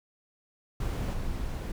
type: noise with level steps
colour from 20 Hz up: brown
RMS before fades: -30 / -33 dBFS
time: 0.8-1.72 s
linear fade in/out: 5 ms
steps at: 1.13 s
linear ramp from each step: 10 ms
effects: none